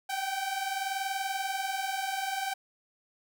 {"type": "tone pair together", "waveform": "sawtooth", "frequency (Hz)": [763, 783.5], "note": ["G5", "G5"], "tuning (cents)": [-47, -1], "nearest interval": "unison", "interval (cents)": 46, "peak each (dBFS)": [-31, -29], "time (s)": [0.09, 2.54], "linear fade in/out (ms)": 10, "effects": []}